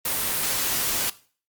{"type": "noise", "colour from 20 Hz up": "white", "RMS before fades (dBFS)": -25, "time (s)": [0.05, 1.1], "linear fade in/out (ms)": 5, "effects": ["noise-tail reverb RT60 0.4 s tail -17 dB re dry", "Opus 32 kbps"]}